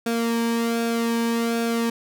sawtooth tone with flanger, 231.6 Hz, A#3, 11 cents flat, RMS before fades -23 dBFS, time 0.06-1.9 s, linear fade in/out 5 ms, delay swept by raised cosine 0.99 to 1.52 ms, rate 1.3 Hz, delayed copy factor -0.6, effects none

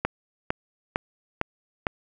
click train, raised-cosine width 0.5 ms, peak -8 dBFS, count 5, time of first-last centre 0.05-1.868 s, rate 2.2 Hz, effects none

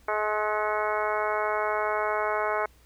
harmonic tone with a mistuned harmonic, 212.3 Hz, G#3, 38 cents sharp, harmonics 2 / 3 / 4 / 5 / 6 / 7 / 8 / 9 / 10, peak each -32 / -30 / -32 / -32 / -33 / -34 / -42 / -41 / -37 dBFS, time 0.08-2.66 s, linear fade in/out 5 ms, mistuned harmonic 10, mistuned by +58 cents, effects added 60 Hz sine -57 dBFS peak until 2.85 s + pink hiss -61 dBFS RMS until 2.85 s

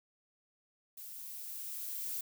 violet noise with level ramp, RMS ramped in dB -48 to -38 dBFS, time 0.97-2.21 s, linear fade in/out 5 ms, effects none

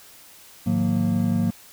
triangle tone cluster, 106.4 / 154.5 / 180.2 / 231.6 Hz, G#2 / D#3 / F#3 / A#3, +42 / -12 / -45 / -11 cents, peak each -24 / -29 / -21 / -21 dBFS, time 0.66-1.51 s, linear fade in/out 10 ms, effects white hiss -48 dBFS RMS until 1.72 s

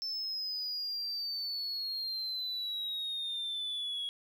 sine exponential sweep, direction down, 5310 to 3322 Hz, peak -32 dBFS, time 0.02-4.09 s, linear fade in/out 0 ms, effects tanh soft clip ceiling -32 dBFS + 11-bit

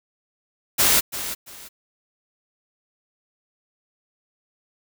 white noise with echo, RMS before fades -17 dBFS, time 0.78-1.01 s, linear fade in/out 20 ms, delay 340 ms, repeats 2, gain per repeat -12 dB, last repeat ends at 1.69 s, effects none

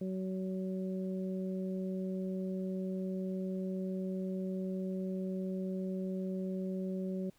harmonic tone, 187.7 Hz, F#3, 25 cents sharp, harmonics 1 / 2 / 3, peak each -35 / -41 / -45 dBFS, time 0.01-7.3 s, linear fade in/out 5 ms, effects pink hiss -69 dBFS RMS until 7.38 s

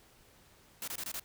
white noise bursts, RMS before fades -39 dBFS, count 5, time 0.82-1.197 s, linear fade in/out 2 ms, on 57 ms, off 23 ms, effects pink hiss -62 dBFS RMS until 1.24 s

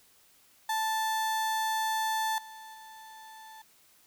35% pulse tone with level steps, 880 Hz, A5, in tune, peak -26 / -43 / -45 dBFS, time 0.69-3.62 s, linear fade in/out 5 ms, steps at 2.38 / 2.74 s, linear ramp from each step 2 ms, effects white hiss -62 dBFS RMS until 4.06 s

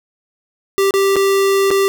square tone with dropouts, 392 Hz, G4, in tune, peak -12 dBFS, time 0.78-1.88 s, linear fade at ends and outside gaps 0 ms, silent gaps 0.908-0.939 / 1.158-1.165 / 1.705-1.712 s, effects none

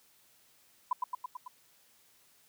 sine tone with echo, 998 Hz, B5, 18 cents sharp, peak -25 dBFS, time 0.91-0.93 s, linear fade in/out 5 ms, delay 110 ms, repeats 5, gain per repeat -3 dB, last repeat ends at 1.48 s, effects white hiss -65 dBFS RMS until 2.48 s + high-pass 60 Hz 12 dB/octave

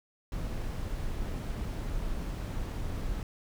brown noise, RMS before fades -34 dBFS, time 0.32-3.23 s, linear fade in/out 2 ms, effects none

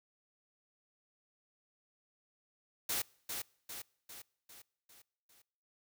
white noise with echo, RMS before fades -35 dBFS, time 2.89-3.02 s, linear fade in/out 5 ms, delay 400 ms, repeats 6, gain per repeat -5 dB, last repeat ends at 5.42 s, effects noise-tail reverb RT60 0.8 s tail -26 dB re dry

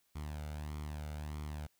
sawtooth tone with flanger, 75 Hz, D2, 37 cents sharp, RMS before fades -42 dBFS, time 0.15-1.67 s, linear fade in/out 10 ms, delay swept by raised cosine 0.9 to 1.41 ms, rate 1.6 Hz, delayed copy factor +0.6, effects white hiss -75 dBFS RMS until 1.79 s

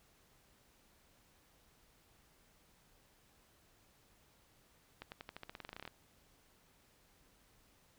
accelerating click train, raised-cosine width 0.3 ms, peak -30 dBFS, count 17, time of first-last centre 5.02-5.877 s, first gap 99 ms, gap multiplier 0.91, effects pink hiss -69 dBFS RMS until 7.98 s

